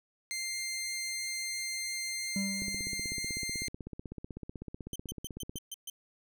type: tone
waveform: 15% pulse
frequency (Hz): 2099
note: C7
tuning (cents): +5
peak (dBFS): -28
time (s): 0.31-3.68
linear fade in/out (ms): 0
type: tone with exponential decay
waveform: triangle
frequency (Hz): 196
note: G3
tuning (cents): 0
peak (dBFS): -27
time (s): 2.36-3.33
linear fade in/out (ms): 2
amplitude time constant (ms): 210
type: click train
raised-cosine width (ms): 3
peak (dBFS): -28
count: 48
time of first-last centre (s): 2.62-5.558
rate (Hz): 16
type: tone bursts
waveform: 15% pulse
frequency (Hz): 3100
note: G7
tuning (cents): -20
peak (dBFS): -31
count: 7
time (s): 4.93-5.899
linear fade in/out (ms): 2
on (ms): 27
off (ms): 130
effects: none